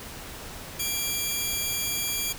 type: tone pair together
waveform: 10% pulse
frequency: 2366 / 3303 Hz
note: D7 / G#7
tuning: +12 / -10 cents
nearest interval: tritone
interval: 578 cents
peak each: -21 / -21 dBFS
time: 0.79-2.33 s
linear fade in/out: 10 ms
effects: pink hiss -40 dBFS RMS until 2.38 s